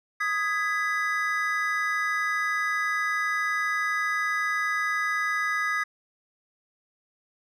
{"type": "chord", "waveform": "triangle", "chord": "G# minor", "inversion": "second", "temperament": "just", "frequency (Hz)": [1245.9, 1661.2, 1993.5], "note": ["D#6", "G#6", "B6"], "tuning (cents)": [2, 0, 16], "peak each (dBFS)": -27, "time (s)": [0.2, 5.84], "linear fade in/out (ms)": 10, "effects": []}